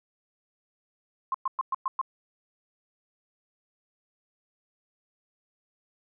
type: tone bursts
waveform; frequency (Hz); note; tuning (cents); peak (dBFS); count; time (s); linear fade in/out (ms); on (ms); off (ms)
sine; 1060; C6; +22; -24; 6; 1.32-2.014; 2; 24; 110
effects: none